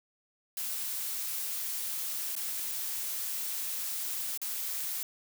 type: noise with dropouts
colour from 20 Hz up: blue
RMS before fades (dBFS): -35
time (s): 0.57-5.03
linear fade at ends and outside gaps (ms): 1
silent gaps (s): 2.353-2.364 / 4.375-4.416
effects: none